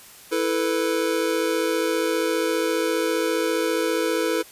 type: chord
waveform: square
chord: E suspended fourth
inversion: none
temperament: just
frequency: 329.6 / 439.5 / 494.4 Hz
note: E4 / A4 / B4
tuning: 0 / -2 / +2 cents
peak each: -26 dBFS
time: 0.31-4.43 s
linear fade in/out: 20 ms
effects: white hiss -46 dBFS RMS until 4.51 s + resampled to 32000 Hz